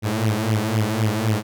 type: tone with flanger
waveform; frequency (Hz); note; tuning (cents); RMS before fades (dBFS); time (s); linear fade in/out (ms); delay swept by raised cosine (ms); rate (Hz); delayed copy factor
sawtooth; 108.7; A2; -21; -21; 0.02-1.43; 50; 0.33 to 6.03; 3.9; +0.8
effects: none